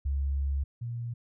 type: tone pair in turn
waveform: sine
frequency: 69.3 / 118.29 Hz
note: C#2 / A#2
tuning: 0 / +26 cents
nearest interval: major sixth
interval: 926 cents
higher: second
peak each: -26 / -32 dBFS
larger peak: first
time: 0.05-0.64 / 0.81-1.14 s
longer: first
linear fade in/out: 10 ms
effects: none